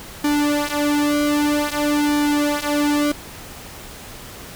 sawtooth tone with flanger, 293.7 Hz, D4, in tune, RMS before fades -19 dBFS, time 0.24-3.12 s, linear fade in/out 5 ms, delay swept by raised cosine 1.5 to 5.7 ms, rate 0.52 Hz, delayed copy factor -0.9, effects pink hiss -37 dBFS RMS until 4.55 s

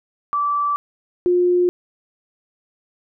sine tone pair in turn, 1161 / 356.1 Hz, D6 / F4, -20 / +34 cents, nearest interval octave + minor sixth, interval 2046 cents, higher first, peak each -17 / -13 dBFS, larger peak second, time 0.33-0.76 / 1.26-1.69 s, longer neither, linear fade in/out 0 ms, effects none

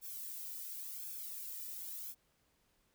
violet noise with flanger, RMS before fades -45 dBFS, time 0.01-2.15 s, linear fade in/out 50 ms, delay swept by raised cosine 1 to 1.85 ms, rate 0.92 Hz, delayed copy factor -0.85, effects pink hiss -75 dBFS RMS until 2.94 s

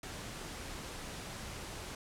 pink noise, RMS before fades -44 dBFS, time 0.03-1.95 s, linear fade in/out 2 ms, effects low-pass 10000 Hz 12 dB/octave

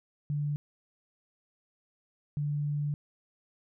sine tone bursts at uneven times, 146.5 Hz, D3, 4 cents flat, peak -28 dBFS, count 2, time 0.3-0.56 / 2.37-2.94 s, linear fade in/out 0 ms, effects none

